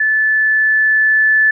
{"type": "tone with level ramp", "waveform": "sine", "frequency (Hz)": 1742, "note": "A6", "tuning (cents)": -18, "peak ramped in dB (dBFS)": [-11, -8], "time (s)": [0, 1.51], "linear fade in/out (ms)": 5, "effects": []}